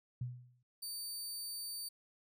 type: tone with exponential decay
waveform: sine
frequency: 123.47 Hz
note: B2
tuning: in tune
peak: -34 dBFS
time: 0.21-0.63 s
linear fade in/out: 5 ms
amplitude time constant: 90 ms
type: tone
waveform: 20% pulse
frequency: 4600 Hz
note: D8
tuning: 37 cents flat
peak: -35 dBFS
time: 0.82-1.89 s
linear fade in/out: 10 ms
effects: none